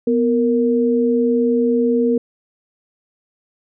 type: tone pair together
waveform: sine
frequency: 246.1 / 464.6 Hz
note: B3 / A#4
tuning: -6 / -6 cents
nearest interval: major seventh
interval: 1100 cents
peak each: -16 dBFS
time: 0.07-2.18 s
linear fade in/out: 5 ms
effects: none